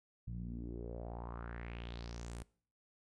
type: tone with low-pass filter sweep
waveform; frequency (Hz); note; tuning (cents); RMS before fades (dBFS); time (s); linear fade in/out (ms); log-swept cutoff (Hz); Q
sawtooth; 58.4; A#1; +4; -45; 0.27-2.43; 5; 140 to 10000; 3.9
effects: noise-tail reverb RT60 0.5 s tail -22 dB re dry